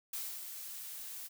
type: noise with ADSR envelope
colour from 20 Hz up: blue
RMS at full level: -39 dBFS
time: 0.13-1.29 s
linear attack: 4 ms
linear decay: 260 ms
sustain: -6 dB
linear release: 32 ms
effects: none